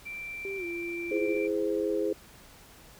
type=tone; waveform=sine; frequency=2349 Hz; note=D7; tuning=in tune; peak=-36 dBFS; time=0.05-1.48 s; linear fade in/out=20 ms
type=tone with pitch glide; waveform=sine; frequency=392 to 343.2 Hz; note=G4 to F4; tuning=0 to -30 cents; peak=-34 dBFS; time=0.45-1.37 s; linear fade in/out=0 ms; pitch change=-230 cents; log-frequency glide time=0.57-0.65 s
type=chord; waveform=sine; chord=E augmented; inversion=none; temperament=equal with one note detuned; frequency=329.6 / 415.3 / 518.1 Hz; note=E4 / G#4 / B#4; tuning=0 / 0 / -17 cents; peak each=-31 / -29 / -32 dBFS; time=1.11-2.13 s; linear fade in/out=5 ms
effects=pink hiss -53 dBFS RMS until 2.99 s